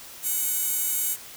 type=tone with high-pass filter; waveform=15% pulse; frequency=744 Hz; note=F#5; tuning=9 cents sharp; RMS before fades=-26 dBFS; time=0.22-1.17 s; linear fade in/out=50 ms; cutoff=10000 Hz; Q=1.1; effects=white hiss -43 dBFS RMS until 1.36 s